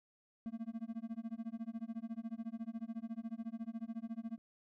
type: tone with tremolo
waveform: triangle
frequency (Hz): 227.3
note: A#3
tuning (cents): -43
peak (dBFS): -35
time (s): 0.46-4.38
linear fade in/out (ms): 0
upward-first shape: sine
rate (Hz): 14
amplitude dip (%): 100
effects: none